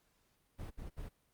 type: noise bursts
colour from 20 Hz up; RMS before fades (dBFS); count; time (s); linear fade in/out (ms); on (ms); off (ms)
brown; -44; 3; 0.58-1.094; 20; 130; 62
effects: pink hiss -75 dBFS RMS until 1.33 s + Opus 48 kbps